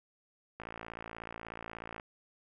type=click train; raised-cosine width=0.5 ms; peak=-27 dBFS; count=80; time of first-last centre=0.6-1.998 s; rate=56.5 Hz; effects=none